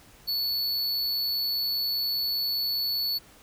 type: tone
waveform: square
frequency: 4435 Hz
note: C#8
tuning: in tune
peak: -26 dBFS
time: 0.27-3.19 s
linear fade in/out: 20 ms
effects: pink hiss -54 dBFS RMS until 3.42 s